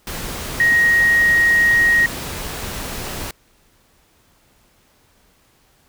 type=tone in noise; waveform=sine; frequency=1880 Hz; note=A#6; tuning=14 cents sharp; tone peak=-11 dBFS; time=0.6-2.06 s; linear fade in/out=2 ms; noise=pink; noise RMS=-28 dBFS; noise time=0.07-3.31 s; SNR=+14 dB; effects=pink hiss -57 dBFS RMS until 5.88 s